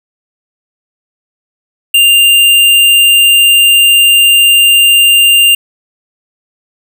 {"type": "tone", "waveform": "square", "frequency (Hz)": 2794, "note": "F7", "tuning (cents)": 0, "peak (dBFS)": -4, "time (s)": [1.94, 5.55], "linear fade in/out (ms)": 5, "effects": []}